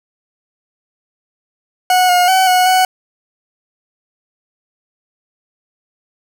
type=tone with pitch steps; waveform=40% pulse; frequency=734 / 717 / 755 / 733 / 744 Hz; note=F#5 / F5 / F#5 / F#5 / F#5; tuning=-14 / +45 / +35 / -16 / +9 cents; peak=-8 dBFS; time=1.9-2.85 s; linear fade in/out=2 ms; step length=190 ms; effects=none